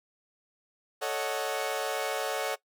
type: chord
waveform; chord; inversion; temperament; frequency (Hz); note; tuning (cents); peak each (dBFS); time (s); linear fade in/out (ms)
sawtooth; D# half-diminished seventh; second; equal; 440 / 554.4 / 622.3 / 740; A4 / C#5 / D#5 / F#5; 0 / 0 / 0 / 0; -31 / -30 / -33 / -31; 1.01-2.56; 20
effects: noise-tail reverb RT60 0.1 s tail -19 dB re dry